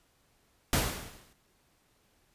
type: noise with exponential decay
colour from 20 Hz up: pink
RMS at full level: -24 dBFS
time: 0.73-1.33 s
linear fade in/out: 1 ms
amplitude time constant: 130 ms
effects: pink hiss -69 dBFS RMS until 2.34 s + resampled to 32000 Hz